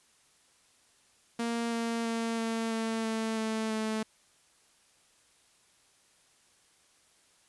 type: tone with pitch steps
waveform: sawtooth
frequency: 233.1 / 231 / 228.8 / 226.7 / 224.6 / 222.6 / 220.5 / 218.5 Hz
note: A#3 / A#3 / A#3 / A#3 / A3 / A3 / A3 / A3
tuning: 0 / -16 / -32 / -48 / +36 / +20 / +4 / -12 cents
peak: -26 dBFS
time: 1.39-4.03 s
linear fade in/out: 5 ms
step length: 330 ms
effects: white hiss -65 dBFS RMS until 7.48 s + resampled to 24000 Hz